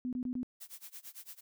sine tone bursts, 250.4 Hz, B3, 24 cents sharp, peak -33 dBFS, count 4, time 0.05-0.431 s, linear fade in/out 0 ms, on 78 ms, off 23 ms
blue noise with tremolo, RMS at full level -46 dBFS, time 0.6-1.41 s, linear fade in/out 20 ms, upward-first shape sine, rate 8.9 Hz, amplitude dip 95%
effects none

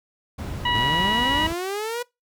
brown noise, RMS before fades -28 dBFS, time 0.38-1.53 s, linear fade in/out 10 ms
harmonic tone, 970 Hz, B5, 31 cents flat, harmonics 1 / 2 / 3 / 4, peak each -23 / -26 / -25 / -37 dBFS, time 0.65-1.47 s, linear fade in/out 5 ms
sawtooth linear sweep, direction up, 99.2 to 492.6 Hz, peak -22 dBFS, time 0.74-2.03 s, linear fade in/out 10 ms
effects noise-tail reverb RT60 0.2 s tail -23 dB re dry + high-pass 60 Hz 12 dB/octave

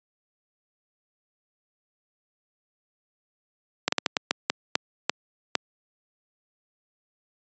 slowing click train, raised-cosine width 0.2 ms, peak -3 dBFS, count 10, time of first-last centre 3.88-5.553 s, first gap 44 ms, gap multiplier 1.34, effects high-pass 200 Hz 12 dB/octave + resampled to 16000 Hz

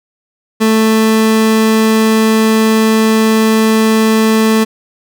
30% pulse tone, 220.4 Hz, A3, 3 cents sharp, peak -5 dBFS, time 0.6-4.65 s, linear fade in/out 20 ms, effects none

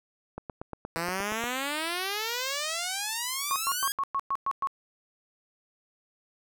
click train, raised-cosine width 1 ms, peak -22 dBFS, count 10, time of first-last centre 0.38-1.439 s, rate 8.5 Hz
5% pulse exponential sweep, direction up, 162.4 to 1661.2 Hz, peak -18 dBFS, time 0.96-3.92 s, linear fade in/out 0 ms
sine tone bursts, 1100 Hz, C#6, 14 cents flat, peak -25 dBFS, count 8, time 3.51-4.672 s, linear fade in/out 0 ms, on 49 ms, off 110 ms
effects none

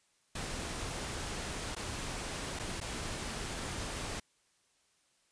pink noise with dropouts, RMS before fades -39 dBFS, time 0.35-4.2 s, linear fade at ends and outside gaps 5 ms, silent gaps 1.751-1.763 / 2.591-2.595 / 2.803-2.811 s, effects white hiss -72 dBFS RMS until 5.31 s + resampled to 22050 Hz

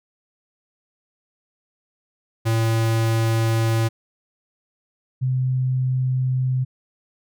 square / sine tone pair in turn, 113.1 / 128.88 Hz, A2 / C3, +48 / -26 cents, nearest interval major second, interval 226 cents, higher second, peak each -18 dBFS, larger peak neither, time 2.45-3.89 / 5.21-6.65 s, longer neither, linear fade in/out 20 ms, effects none

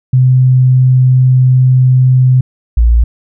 sine tone pair in turn, 128.4 / 57.94 Hz, C3 / A#1, -32 / -10 cents, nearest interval octave + major second, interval 1378 cents, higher first, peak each -4 dBFS, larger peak neither, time 0.13-2.41 / 2.77-3.04 s, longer first, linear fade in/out 5 ms, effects none

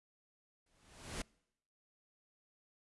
pink noise with exponential growth, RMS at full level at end -39 dBFS, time 0.66-1.22 s, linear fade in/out 5 ms, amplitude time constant 120 ms, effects noise-tail reverb RT60 0.8 s tail -26 dB re dry + resampled to 24000 Hz

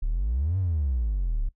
triangle exponential two-way sweep, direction up then down, 32.7 to 98 to 32.7 Hz, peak -20 dBFS, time 0.02-1.49 s, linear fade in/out 10 ms, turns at 0.58 s, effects noise-tail reverb RT60 0.1 s tail -19 dB re dry + tanh soft clip ceiling -18 dBFS

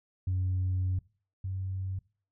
sine tone pair in turn, 92.5 / 94.66 Hz, F#2 / F#2, 0 / +40 cents, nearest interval unison, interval 40 cents, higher second, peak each -25 / -31 dBFS, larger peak first, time 0.27-0.99 / 1.44-1.99 s, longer first, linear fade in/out 5 ms, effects noise-tail reverb RT60 0.4 s tail -22 dB re dry + tanh soft clip ceiling -24 dBFS

